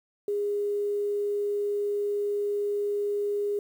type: tone with quantisation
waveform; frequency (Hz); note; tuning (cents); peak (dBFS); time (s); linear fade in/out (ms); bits
sine; 409.9; G#4; -23; -25; 0.28-3.59; 2; 9
effects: none